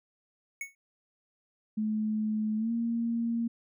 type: tone with exponential decay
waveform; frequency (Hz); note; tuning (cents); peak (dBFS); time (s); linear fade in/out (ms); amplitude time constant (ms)
square; 2213; C#7; -3; -32; 0.61-0.75; 2; 30
type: tone with pitch glide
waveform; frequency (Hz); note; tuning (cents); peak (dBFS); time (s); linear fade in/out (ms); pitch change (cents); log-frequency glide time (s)
sine; 215.4 to 232.2; A3 to A#3; -37 to -7; -27; 1.77-3.48; 10; +130; 2.57-2.71
effects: none